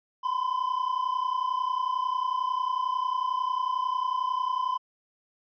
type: tone pair together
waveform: triangle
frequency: 1000 / 1031.1 Hz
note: B5 / C6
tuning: +21 / -26 cents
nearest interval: minor second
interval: 53 cents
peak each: -26 dBFS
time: 0.23-4.78 s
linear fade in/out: 20 ms
effects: tanh soft clip ceiling -17 dBFS + resampled to 11025 Hz